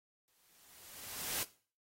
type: noise with exponential growth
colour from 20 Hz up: white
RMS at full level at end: -35 dBFS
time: 0.28-1.43 s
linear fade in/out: 0 ms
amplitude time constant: 250 ms
effects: noise-tail reverb RT60 0.4 s tail -17 dB re dry + AAC 48 kbps